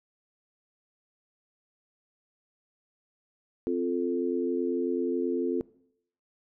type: chord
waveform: sine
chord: F major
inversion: second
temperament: equal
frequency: 261.6 / 349.2 / 440 Hz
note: C4 / F4 / A4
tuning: 0 / 0 / 0 cents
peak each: -30 / -29 / -31 dBFS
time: 3.67-5.61 s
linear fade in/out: 0 ms
effects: noise-tail reverb RT60 0.7 s tail -21 dB re dry